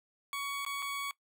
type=tone with dropouts; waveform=20% pulse; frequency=1122 Hz; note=C#6; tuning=21 cents sharp; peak=-30 dBFS; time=0.33-1.11 s; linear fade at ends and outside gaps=1 ms; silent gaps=0.65-0.663 / 0.822-0.825 s; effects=noise-tail reverb RT60 0.1 s tail -20 dB re dry